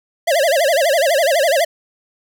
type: tone with vibrato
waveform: square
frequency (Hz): 608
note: D#5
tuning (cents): -40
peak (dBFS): -13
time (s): 0.27-1.65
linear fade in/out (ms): 10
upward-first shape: sine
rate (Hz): 12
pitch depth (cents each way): 230
effects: none